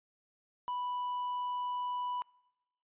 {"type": "tone with tanh clipping", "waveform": "sine", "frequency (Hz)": 987.8, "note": "B5", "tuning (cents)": 0, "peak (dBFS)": -34, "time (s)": [0.68, 2.22], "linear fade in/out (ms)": 0, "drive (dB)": 3, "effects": ["noise-tail reverb RT60 1.0 s tail -25 dB re dry", "resampled to 8000 Hz"]}